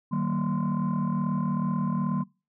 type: tone cluster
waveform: sine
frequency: 154.2 / 190.5 / 232.9 / 1034 Hz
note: D#3 / G3 / A#3 / C6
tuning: -15 / -49 / -1 / -21 cents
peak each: -28 / -27 / -28 / -34 dBFS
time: 0.11-2.24 s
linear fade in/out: 20 ms
effects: noise-tail reverb RT60 0.3 s tail -23 dB re dry + tanh soft clip ceiling -19 dBFS